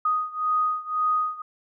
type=beating tone pair; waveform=sine; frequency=1244.5 / 1246.4 Hz; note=D#6 / D#6; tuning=0 / +3 cents; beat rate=1.9 Hz; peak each=-24 / -26 dBFS; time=0.05-1.42 s; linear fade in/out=5 ms; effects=none